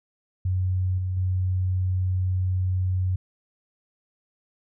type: tone with level steps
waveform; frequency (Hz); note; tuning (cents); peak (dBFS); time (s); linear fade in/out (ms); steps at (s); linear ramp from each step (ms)
sine; 92.4; F#2; -2; -21 / -24 / -21; 0.45-3.16; 5; 0.98 / 1.17; 2
effects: none